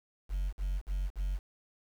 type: tone bursts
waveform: sine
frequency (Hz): 46.34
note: F#1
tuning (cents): +3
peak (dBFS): -27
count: 4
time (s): 0.29-1.394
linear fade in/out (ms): 50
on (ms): 240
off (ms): 48
effects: tanh soft clip ceiling -29 dBFS + 9-bit